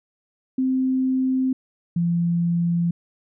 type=tone pair in turn; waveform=sine; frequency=260.3 / 171.09 Hz; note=C4 / F3; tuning=-9 / -35 cents; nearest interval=perfect fifth; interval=726 cents; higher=first; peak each=-18 dBFS; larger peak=neither; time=0.58-1.53 / 1.96-2.91 s; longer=neither; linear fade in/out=5 ms; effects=none